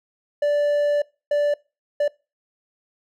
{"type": "tone bursts at uneven times", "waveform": "triangle", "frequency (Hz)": 584, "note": "D5", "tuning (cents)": -10, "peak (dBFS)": -15, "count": 3, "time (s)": [[0.42, 1.02], [1.31, 1.54], [2, 2.08]], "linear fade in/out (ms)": 5, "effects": ["noise-tail reverb RT60 0.3 s tail -24 dB re dry"]}